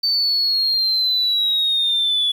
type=linear sweep; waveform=triangle; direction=down; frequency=4568 to 3411 Hz; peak=-13 dBFS; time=0.03-2.32 s; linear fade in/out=10 ms; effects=tanh soft clip ceiling -13 dBFS + 8-bit